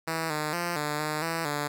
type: tone with pitch steps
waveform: 5% pulse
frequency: 162.5 / 152 / 173.3 / 149 / 152.6 / 164.9 / 146.5 Hz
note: E3 / D#3 / F3 / D3 / D#3 / E3 / D3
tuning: -24 / -40 / -13 / +25 / -33 / +1 / -4 cents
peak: -17 dBFS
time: 0.07-1.68 s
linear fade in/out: 10 ms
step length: 230 ms
effects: none